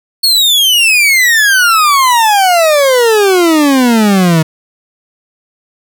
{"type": "exponential sweep", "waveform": "40% pulse", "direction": "down", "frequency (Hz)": [4414, 155.56], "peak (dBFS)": -5, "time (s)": [0.23, 4.43], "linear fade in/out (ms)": 10, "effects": []}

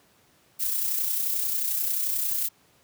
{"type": "noise with amplitude modulation", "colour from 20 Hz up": "violet", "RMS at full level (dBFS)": -25, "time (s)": [0.59, 2.49], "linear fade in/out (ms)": 20, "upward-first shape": "sine", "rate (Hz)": 31.3, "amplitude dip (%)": 40, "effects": ["pink hiss -61 dBFS RMS until 2.83 s", "high-pass 100 Hz 12 dB/octave"]}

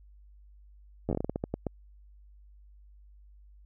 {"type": "slowing click train", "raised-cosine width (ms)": 2, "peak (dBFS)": -17, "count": 13, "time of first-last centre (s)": [1.09, 1.667], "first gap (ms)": 10, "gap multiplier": 1.26, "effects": ["added 50 Hz sine -52 dBFS peak until 3.65 s"]}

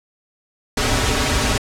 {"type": "noise with comb filter", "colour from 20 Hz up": "pink", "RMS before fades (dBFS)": -18, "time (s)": [0.77, 1.58], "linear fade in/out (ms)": 5, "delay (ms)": 5.8, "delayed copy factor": -0.9, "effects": ["low-pass 8000 Hz 12 dB/octave"]}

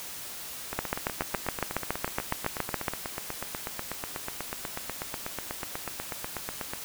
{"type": "two click trains", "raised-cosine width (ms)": 0.5, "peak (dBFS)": [-17, -11], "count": [50, 16], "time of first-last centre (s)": [[0.73, 6.735], [0.79, 2.882]], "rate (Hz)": [8.16, 7.17], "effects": ["white hiss -40 dBFS RMS until 6.84 s"]}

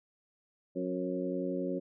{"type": "harmonic tone with a mistuned harmonic", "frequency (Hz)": 91.1, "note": "F#2", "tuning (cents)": -26, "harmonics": [2, 3, 4, 5, 6], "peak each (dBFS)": [-38, -36, -37, -42, -38], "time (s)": [0.75, 1.8], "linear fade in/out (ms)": 20, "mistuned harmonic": 5, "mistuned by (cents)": 32, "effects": []}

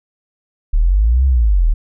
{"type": "linear two-way sweep", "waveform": "sine", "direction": "up then down", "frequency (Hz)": [34.65, 68, 34.65], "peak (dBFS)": -9, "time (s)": [0.73, 1.74], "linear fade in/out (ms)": 10, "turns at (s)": 1.26, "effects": []}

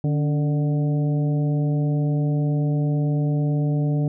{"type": "harmonic tone with a mistuned harmonic", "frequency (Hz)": 148.5, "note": "D3", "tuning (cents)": 20, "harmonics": [1, 2, 3, 4, 5], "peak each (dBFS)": [-19, -27, -34, -35, -40], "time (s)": [0.04, 4.08], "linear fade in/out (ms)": 2, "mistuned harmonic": 2, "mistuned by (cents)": -64, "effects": []}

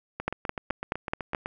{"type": "two click trains", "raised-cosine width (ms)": 0.5, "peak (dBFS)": [-17, -11], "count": [11, 6], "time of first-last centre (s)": [[0.2, 1.459], [0.28, 1.348]], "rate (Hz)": [7.94, 4.68], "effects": []}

